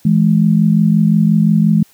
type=tone pair together; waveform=sine; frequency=165.1 / 210.8 Hz; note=E3 / G#3; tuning=+3 / +26 cents; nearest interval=major third; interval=423 cents; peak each=-11 dBFS; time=0.05-1.83 s; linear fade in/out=5 ms; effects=white hiss -50 dBFS RMS until 1.93 s